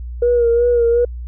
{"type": "tone with vibrato", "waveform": "sine", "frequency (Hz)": 475.3, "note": "A#4", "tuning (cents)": 34, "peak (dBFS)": -10, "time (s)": [0.22, 1.05], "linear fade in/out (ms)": 5, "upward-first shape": "sine", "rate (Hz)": 2.7, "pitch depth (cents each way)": 37, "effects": ["tanh soft clip ceiling -6 dBFS", "added 60 Hz sine -25 dBFS peak until 1.27 s"]}